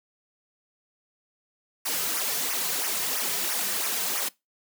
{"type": "noise with flanger", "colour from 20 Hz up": "white", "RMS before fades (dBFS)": -28, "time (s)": [1.85, 4.29], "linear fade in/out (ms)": 10, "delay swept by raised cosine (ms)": [0.24, 3.64], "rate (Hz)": 3, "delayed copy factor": -0.85, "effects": ["noise-tail reverb RT60 0.2 s tail -22 dB re dry", "high-pass 200 Hz 12 dB/octave"]}